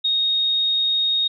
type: tone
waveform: sine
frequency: 3729 Hz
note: A#7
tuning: in tune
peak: -17 dBFS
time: 0.04-1.28 s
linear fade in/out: 10 ms
effects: none